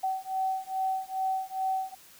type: beating tone pair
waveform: sine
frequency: 760 / 762.4 Hz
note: F#5 / G5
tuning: +46 / -48 cents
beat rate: 2.4 Hz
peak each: -31 / -31 dBFS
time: 0.03-1.95 s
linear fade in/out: 10 ms
effects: white hiss -54 dBFS RMS until 2.19 s